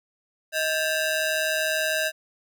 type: ring-modulated tone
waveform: sawtooth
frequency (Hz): 1108.7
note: C#6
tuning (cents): 0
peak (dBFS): -16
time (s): 0.52-2.12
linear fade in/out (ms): 50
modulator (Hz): 478
effects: none